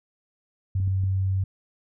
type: tone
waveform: sine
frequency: 95.4 Hz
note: G2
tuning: 47 cents flat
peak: -21 dBFS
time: 0.75-1.44 s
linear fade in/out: 5 ms
type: clicks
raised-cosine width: 5 ms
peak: -25 dBFS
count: 3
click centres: 0.801 / 0.877 / 1.037 s
effects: none